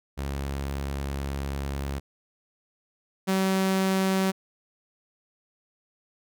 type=tone pair in turn; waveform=sawtooth; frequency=69.3 / 190.65 Hz; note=C#2 / G3; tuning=0 / -48 cents; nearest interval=octave + tritone; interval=1752 cents; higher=second; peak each=-25 / -18 dBFS; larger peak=second; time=0.17-2 / 3.27-4.32 s; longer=first; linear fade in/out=20 ms; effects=none